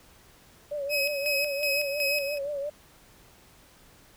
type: tone with vibrato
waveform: sine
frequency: 572 Hz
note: D5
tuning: 46 cents flat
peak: -29 dBFS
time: 0.71-2.7 s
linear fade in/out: 10 ms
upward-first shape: triangle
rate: 5.7 Hz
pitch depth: 84 cents each way
type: tone with tremolo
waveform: 30% pulse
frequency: 2547 Hz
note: D#7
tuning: 40 cents sharp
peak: -22 dBFS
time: 0.89-2.39 s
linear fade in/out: 50 ms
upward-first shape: square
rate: 2.7 Hz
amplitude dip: 60%
effects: pink hiss -56 dBFS RMS until 4.16 s